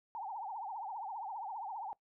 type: tone with vibrato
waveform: sine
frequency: 844 Hz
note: G#5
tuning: 28 cents sharp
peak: -39 dBFS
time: 0.15-1.93 s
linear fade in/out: 0 ms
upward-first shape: triangle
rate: 15 Hz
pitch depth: 230 cents each way
effects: noise-tail reverb RT60 0.1 s tail -20 dB re dry